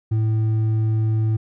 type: tone with hard clipping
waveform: sine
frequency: 110 Hz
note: A2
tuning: in tune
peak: -18 dBFS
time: 0.11-1.37 s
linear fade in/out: 10 ms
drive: 4 dB
effects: none